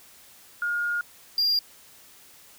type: tone pair in turn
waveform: sine / triangle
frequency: 1425 / 4793 Hz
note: F6 / D8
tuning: +34 / +34 cents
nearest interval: octave + major sixth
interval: 2100 cents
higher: second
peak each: -24 / -19 dBFS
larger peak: second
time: 0.62-1.01 / 1.38-1.59 s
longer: first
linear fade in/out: 2 ms
effects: white hiss -52 dBFS RMS until 2.58 s